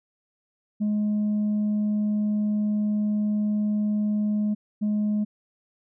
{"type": "tone pair in turn", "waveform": "sine", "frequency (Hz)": [209.9, 209.9], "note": ["G#3", "G#3"], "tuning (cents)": [19, 19], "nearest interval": "unison", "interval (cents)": 0, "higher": "neither", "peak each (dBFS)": -19, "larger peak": "neither", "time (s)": [[0.8, 4.55], [4.81, 5.25]], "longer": "first", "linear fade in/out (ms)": 20, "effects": ["tanh soft clip ceiling -20 dBFS"]}